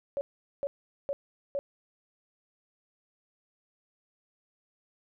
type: tone bursts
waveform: sine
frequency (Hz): 562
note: C#5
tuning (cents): +24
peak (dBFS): -28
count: 4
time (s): 0.17-1.59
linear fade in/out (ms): 0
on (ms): 40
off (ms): 420
effects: none